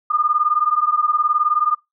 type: beating tone pair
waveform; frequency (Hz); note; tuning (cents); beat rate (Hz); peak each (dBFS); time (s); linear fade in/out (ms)
sine; 1205 / 1224; D6 / D#6; +44 / -29; 19; -18; 0.1-1.75; 10
effects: noise-tail reverb RT60 0.2 s tail -23 dB re dry